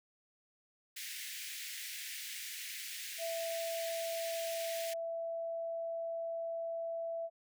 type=high-pass noise; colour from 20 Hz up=pink; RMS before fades=-44 dBFS; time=0.96-4.94 s; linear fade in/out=10 ms; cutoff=1800 Hz; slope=48 dB/octave
type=tone; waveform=sine; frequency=665 Hz; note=E5; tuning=15 cents sharp; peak=-36 dBFS; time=3.18-7.3 s; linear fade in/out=50 ms
effects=none